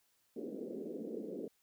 white band-pass noise, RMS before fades -43 dBFS, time 0.36-1.48 s, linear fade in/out 5 ms, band 200 to 490 Hz, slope 48 dB/octave, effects white hiss -75 dBFS RMS until 1.62 s

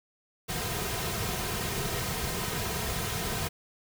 pink noise with comb filter, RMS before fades -32 dBFS, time 0.48-3.49 s, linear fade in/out 20 ms, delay 3.5 ms, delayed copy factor -0.65, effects none

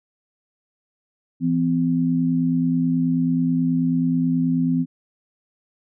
sine tone pair together, 166.9 / 256.2 Hz, E3 / C4, +22 / -36 cents, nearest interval perfect fifth, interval 742 cents, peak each -21 / -19 dBFS, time 1.4-4.86 s, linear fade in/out 50 ms, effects none

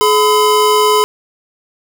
square tone pair together, 424.7 / 1010 Hz, G#4 / B5, +39 / +39 cents, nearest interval octave + minor third, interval 1500 cents, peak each -12 dBFS, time 0.01-1.04 s, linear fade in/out 0 ms, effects none

